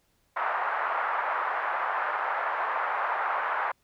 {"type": "band-pass noise", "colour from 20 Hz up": "pink", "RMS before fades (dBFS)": -29, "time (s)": [0.36, 3.72], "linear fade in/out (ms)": 10, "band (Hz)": [760, 1600], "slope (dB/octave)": 24, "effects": ["pink hiss -70 dBFS RMS until 3.83 s"]}